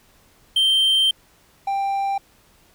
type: tone pair in turn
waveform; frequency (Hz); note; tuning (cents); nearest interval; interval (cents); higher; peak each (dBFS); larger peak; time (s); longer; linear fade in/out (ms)
triangle; 3136 / 789; G7 / G5; 0 / +11; 2 octaves; 2389; first; -13 / -18; first; 0.56-1.11 / 1.67-2.18; first; 5
effects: pink hiss -56 dBFS RMS until 2.74 s